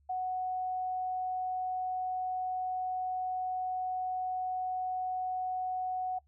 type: tone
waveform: sine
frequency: 740 Hz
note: F#5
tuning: in tune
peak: -31 dBFS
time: 0.09-6.19 s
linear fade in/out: 10 ms
effects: noise-tail reverb RT60 0.1 s tail -21 dB re dry + added 71 Hz sine -64 dBFS peak until 6.27 s